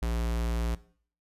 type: tone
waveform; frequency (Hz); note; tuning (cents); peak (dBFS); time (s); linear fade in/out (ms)
square; 57.8; A#1; -14; -28; 0.02-0.75; 5
effects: noise-tail reverb RT60 0.5 s tail -18 dB re dry + resampled to 32000 Hz